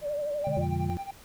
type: tone with vibrato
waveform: sine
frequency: 587.3 Hz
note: D5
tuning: in tune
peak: -28 dBFS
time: 0.01-0.65 s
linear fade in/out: 50 ms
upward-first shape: triangle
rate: 12 Hz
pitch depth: 62 cents each way
type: tone with tremolo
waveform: triangle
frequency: 789 Hz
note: G5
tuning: 11 cents sharp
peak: -30 dBFS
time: 0.44-1.11 s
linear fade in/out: 5 ms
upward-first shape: sine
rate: 11 Hz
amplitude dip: 85%
type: chord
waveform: sine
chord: G# diminished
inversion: first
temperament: equal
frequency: 123.47 / 146.83 / 207.7 Hz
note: B2 / D3 / G#3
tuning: 0 / 0 / 0 cents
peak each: -37 / -31 / -37 dBFS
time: 0.47-0.9 s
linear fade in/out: 0 ms
type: harmonic tone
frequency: 87.9 Hz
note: F2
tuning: 12 cents sharp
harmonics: 1 / 2 / 4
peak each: -31 / -34 / -37 dBFS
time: 0.57-0.97 s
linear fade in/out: 0 ms
effects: pink hiss -52 dBFS RMS until 1.24 s